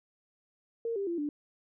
sine tone with pitch steps, 461 / 396.7 / 341.4 / 293.8 Hz, A#4 / G4 / F4 / D4, -19 / +21 / -39 / +1 cents, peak -30 dBFS, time 0.85-1.29 s, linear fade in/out 2 ms, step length 110 ms, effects none

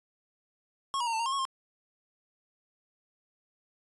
square tone with pitch steps, 1092 / 960 / 920 / 889 / 928 / 1065 / 1103 / 1064 Hz, C#6 / B5 / A#5 / A5 / A#5 / C6 / C#6 / C6, -26 / -49 / -23 / +18 / -8 / +30 / -9 / +29 cents, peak -29 dBFS, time 0.94-1.452 s, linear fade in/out 0 ms, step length 64 ms, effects resampled to 24000 Hz

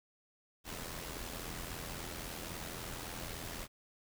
pink noise with amplitude modulation, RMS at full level -41 dBFS, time 0.64-3.68 s, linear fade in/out 50 ms, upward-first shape sine, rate 83.7 Hz, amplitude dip 55%, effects none

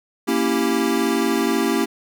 square chord, A# diminished seventh, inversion none, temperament equal, 233.1 / 277.2 / 329.6 / 392 Hz, A#3 / C#4 / E4 / G4, 0 / 0 / 0 / 0 cents, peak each -24 dBFS, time 0.27-1.86 s, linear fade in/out 20 ms, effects none

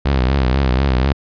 sawtooth tone with vibrato, 65.7 Hz, C2, 8 cents sharp, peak -9 dBFS, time 0.05-1.13 s, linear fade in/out 10 ms, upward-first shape triangle, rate 4.1 Hz, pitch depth 130 cents each way, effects resampled to 11025 Hz

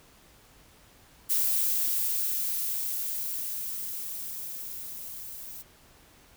violet noise with level ramp, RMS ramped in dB -25 to -42 dBFS, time 1.29-5.63 s, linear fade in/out 20 ms, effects pink hiss -57 dBFS RMS until 6.36 s

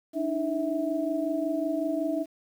sine tone cluster, 293.1 / 318.5 / 653 Hz, D4 / D#4 / E5, -3 / +41 / -17 cents, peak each -30 dBFS, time 0.13-2.26 s, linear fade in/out 50 ms, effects 9-bit

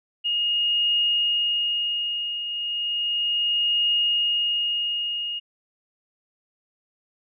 sine tone with tremolo, 2857 Hz, F7, 39 cents sharp, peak -18 dBFS, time 0.24-5.4 s, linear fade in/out 20 ms, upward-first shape triangle, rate 0.34 Hz, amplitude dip 65%, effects none

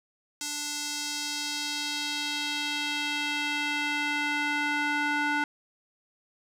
square tone with band-pass filter sweep, 293.7 Hz, D4, in tune, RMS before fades -30 dBFS, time 0.41-5.44 s, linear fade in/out 2 ms, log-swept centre 6700 to 1500 Hz, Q 1.5, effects none

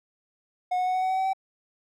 triangle tone with pitch steps, 728 / 733.5 / 739 / 744.6 / 750.2 / 755.9 / 761.5 / 767.3 Hz, F#5 / F#5 / F#5 / F#5 / F#5 / F#5 / F#5 / G5, -28 / -15 / -2 / +11 / +24 / +37 / +50 / -37 cents, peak -21 dBFS, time 0.71-1.334 s, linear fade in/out 10 ms, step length 78 ms, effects none

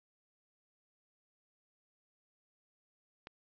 click, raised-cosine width 0.3 ms, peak -30 dBFS, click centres 3.271 s, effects resampled to 16000 Hz

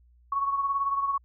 sine beating tone pair, 1108.7 / 1126.7 Hz, C#6 / C#6, 0 / +28 cents, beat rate 18 Hz, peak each -25 / -33 dBFS, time 0.32-1.18 s, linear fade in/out 5 ms, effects added 60 Hz sine -56 dBFS peak until 1.24 s

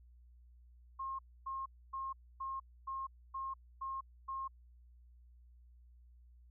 sine tone bursts, 1072 Hz, C6, 42 cents sharp, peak -38 dBFS, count 8, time 0.99-4.48 s, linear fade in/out 10 ms, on 200 ms, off 270 ms, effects added 60 Hz sine -58 dBFS peak until 6.5 s

